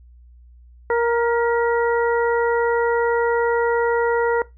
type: harmonic tone with a mistuned harmonic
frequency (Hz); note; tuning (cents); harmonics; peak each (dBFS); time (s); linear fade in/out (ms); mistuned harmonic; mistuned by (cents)
468.7; A#4; +9; 1 / 2 / 3 / 4; -17 / -23 / -27 / -29; 0.9-4.42; 2; 4; +39
effects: noise-tail reverb RT60 0.2 s tail -20 dB re dry + added 60 Hz sine -44 dBFS peak until 4.57 s